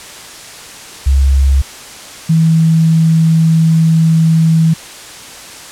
sine tone pair in turn, 68.1 / 161.97 Hz, C#2 / E3, -30 / -30 cents, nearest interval octave + minor third, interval 1500 cents, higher second, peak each -6 dBFS, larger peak neither, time 1.06-1.62 / 2.29-4.74 s, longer second, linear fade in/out 10 ms, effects white hiss -31 dBFS RMS until 5.71 s + low-pass 9000 Hz 12 dB/octave

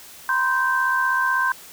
sine tone cluster, 966 / 1042 / 1559 Hz, B5 / C6 / G6, -39 / -7 / -10 cents, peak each -28 / -22 / -20 dBFS, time 0.29-1.52 s, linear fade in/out 2 ms, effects white hiss -43 dBFS RMS until 1.72 s

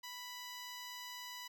10% pulse tone, 987.8 Hz, B5, in tune, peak -37 dBFS, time 0.03-1.48 s, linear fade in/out 10 ms, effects none

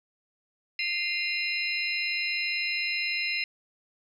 sine tone cluster, 2096 / 2458 / 2755 / 4063 / 5180 Hz, C7 / D#7 / F7 / B7 / E8, +2 / -22 / -24 / +48 / -31 cents, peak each -31 / -35 / -32 / -35 / -36 dBFS, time 0.79-3.44 s, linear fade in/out 2 ms, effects 10-bit

